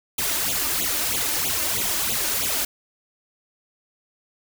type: noise with flanger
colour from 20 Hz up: white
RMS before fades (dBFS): -24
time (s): 0.18-2.65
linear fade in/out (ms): 5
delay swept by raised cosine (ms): 0.28 to 3.38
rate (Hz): 3.1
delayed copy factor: +0.95
effects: none